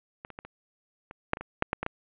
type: clicks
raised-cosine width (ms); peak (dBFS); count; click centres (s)
0.5; -24 / -29 / -24 / -29 / -27 / -8 / -22 / -22 / -7 / -11 / -16 / -14; 12; 0.249 / 0.303 / 0.389 / 0.45 / 1.111 / 1.334 / 1.371 / 1.41 / 1.624 / 1.731 / 1.83 / 1.864
effects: resampled to 8000 Hz + 8-bit